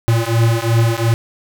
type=beating tone pair; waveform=square; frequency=113.7 / 116.5 Hz; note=A#2 / A#2; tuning=-43 / -1 cents; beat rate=2.8 Hz; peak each=-16 dBFS; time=0.08-1.14 s; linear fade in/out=0 ms; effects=none